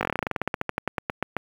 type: slowing click train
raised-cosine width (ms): 0.5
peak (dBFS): -9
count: 23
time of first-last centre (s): 0.01-1.367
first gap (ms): 19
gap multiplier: 1.1
effects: high-pass 80 Hz 12 dB/octave + 7-bit